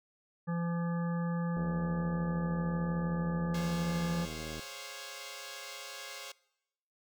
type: harmonic tone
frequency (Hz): 170.6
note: F3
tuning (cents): -40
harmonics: 1 / 3 / 5 / 7 / 9 / 10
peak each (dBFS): -31 / -43 / -46 / -45 / -58 / -48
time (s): 0.47-4.26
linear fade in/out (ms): 20
type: click train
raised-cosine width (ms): 2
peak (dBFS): -30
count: 239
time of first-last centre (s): 1.57-4.594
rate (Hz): 78.7
type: chord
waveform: 5% pulse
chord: Db major seventh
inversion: second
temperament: equal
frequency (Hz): 415.3 / 523.3 / 554.4 / 698.5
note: Ab4 / C5 / Db5 / F5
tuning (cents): 0 / 0 / 0 / 0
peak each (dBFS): -40 / -37 / -34 / -39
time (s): 3.54-6.32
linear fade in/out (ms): 5
effects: noise-tail reverb RT60 0.9 s tail -23 dB re dry